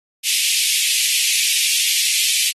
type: high-pass noise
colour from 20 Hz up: pink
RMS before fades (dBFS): -18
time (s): 0.23-2.53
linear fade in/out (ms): 50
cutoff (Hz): 2300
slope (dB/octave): 48
effects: AAC 32 kbps